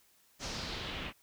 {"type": "noise with low-pass filter sweep", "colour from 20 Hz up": "pink", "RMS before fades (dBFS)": -40, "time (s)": [0.39, 1.13], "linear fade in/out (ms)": 50, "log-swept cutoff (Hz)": [6200, 2600], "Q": 2.6, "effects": ["white hiss -67 dBFS RMS until 1.22 s"]}